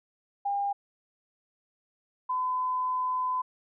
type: tone pair in turn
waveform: sine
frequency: 804 / 1013 Hz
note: G5 / B5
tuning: +44 / +44 cents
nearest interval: major third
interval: 400 cents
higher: second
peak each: -26 dBFS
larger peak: neither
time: 0.45-0.73 / 2.29-3.42 s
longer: second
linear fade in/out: 10 ms
effects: none